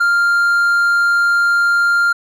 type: tone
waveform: triangle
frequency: 1396.9 Hz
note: F6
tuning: in tune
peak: -9 dBFS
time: 0-2.13 s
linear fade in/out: 10 ms
effects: none